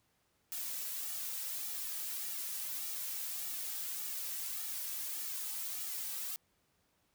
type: noise with flanger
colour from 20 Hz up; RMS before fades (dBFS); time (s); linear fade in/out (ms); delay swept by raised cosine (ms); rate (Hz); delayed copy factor
blue; -40; 0.52-6.36; 0; 1.9 to 2.86; 1.7; -0.65
effects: pink hiss -75 dBFS RMS until 7.14 s + high-pass 60 Hz 12 dB/octave